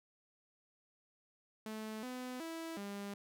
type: tone with pitch steps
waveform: sawtooth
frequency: 217.6 / 252.2 / 327.7 / 201.1 Hz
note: A3 / B3 / E4 / G3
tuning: -19 / +36 / -10 / +44 cents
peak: -38 dBFS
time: 1.66-3.14 s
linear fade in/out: 2 ms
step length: 370 ms
effects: none